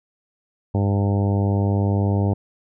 harmonic tone, 99.9 Hz, G2, 33 cents sharp, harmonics 1 / 2 / 3 / 4 / 5 / 6 / 7 / 8 / 9, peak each -18 / -24 / -28 / -30 / -32 / -34 / -35 / -36 / -37 dBFS, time 0.74-2.34 s, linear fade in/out 10 ms, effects none

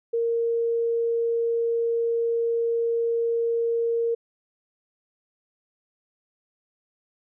sine tone, 464 Hz, A#4, 8 cents flat, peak -21 dBFS, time 0.13-4.15 s, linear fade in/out 10 ms, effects none

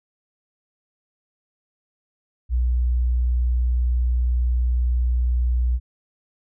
sine tone, 61 Hz, B1, 21 cents flat, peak -17 dBFS, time 2.49-5.8 s, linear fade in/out 50 ms, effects none

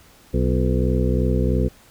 harmonic tone with a mistuned harmonic, 63 Hz, B1, 35 cents sharp, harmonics 1 / 2 / 3 / 4 / 6 / 7 / 8, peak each -20 / -23 / -25 / -26 / -28 / -28 / -29 dBFS, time 0.33-1.69 s, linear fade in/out 20 ms, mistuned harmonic 6, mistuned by -100 cents, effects pink hiss -51 dBFS RMS until 1.9 s

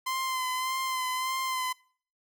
sawtooth tone with vibrato, 1034 Hz, C6, 21 cents flat, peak -25 dBFS, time 0.06-1.73 s, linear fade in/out 10 ms, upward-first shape sine, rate 1.7 Hz, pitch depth 29 cents each way, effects noise-tail reverb RT60 0.5 s tail -24 dB re dry

